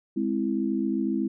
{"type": "chord", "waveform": "sine", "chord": "Ab augmented", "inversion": "none", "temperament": "equal", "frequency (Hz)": [207.7, 261.6, 329.6], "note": ["Ab3", "C4", "E4"], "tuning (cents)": [0, 0, 0], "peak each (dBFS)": -28, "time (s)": [0.16, 1.28], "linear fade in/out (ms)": 10, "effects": []}